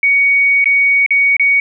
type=tone with dropouts; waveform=sine; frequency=2240 Hz; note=C#7; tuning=18 cents sharp; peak=-8 dBFS; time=0.03-1.6 s; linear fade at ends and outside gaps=2 ms; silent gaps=0.643-0.657 / 1.063-1.106 / 1.367-1.396 s; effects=none